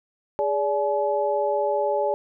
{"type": "tone cluster", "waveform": "sine", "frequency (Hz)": [413.4, 578, 852], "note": ["G#4", "D5", "G#5"], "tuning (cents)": [-8, -28, 44], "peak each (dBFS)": [-26, -23, -26], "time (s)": [0.39, 2.14], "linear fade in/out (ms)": 0, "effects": []}